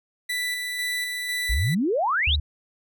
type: tone with tremolo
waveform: 30% pulse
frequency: 1978 Hz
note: B6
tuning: 2 cents sharp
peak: -22 dBFS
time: 0.29-1.75 s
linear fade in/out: 10 ms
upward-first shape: square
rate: 2 Hz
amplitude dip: 30%
type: exponential sweep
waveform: sine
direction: up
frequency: 48.84 to 4049 Hz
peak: -20 dBFS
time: 1.49-2.36 s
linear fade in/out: 10 ms
type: tone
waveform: sine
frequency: 73.42 Hz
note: D2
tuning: in tune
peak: -21 dBFS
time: 2.27-2.4 s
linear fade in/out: 5 ms
effects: none